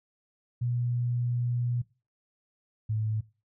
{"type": "tone pair in turn", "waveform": "sine", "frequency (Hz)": [121.3, 108.91], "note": ["B2", "A2"], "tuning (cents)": [-31, -17], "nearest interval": "major second", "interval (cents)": 186, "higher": "first", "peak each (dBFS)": -26, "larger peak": "neither", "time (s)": [[0.61, 1.82], [2.89, 3.21]], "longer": "first", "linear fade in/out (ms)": 10, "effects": ["noise-tail reverb RT60 0.3 s tail -19 dB re dry"]}